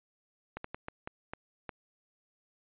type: slowing click train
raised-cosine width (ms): 0.5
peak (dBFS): -23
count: 7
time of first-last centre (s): 0.57-1.692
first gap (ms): 74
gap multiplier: 1.37
effects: resampled to 8000 Hz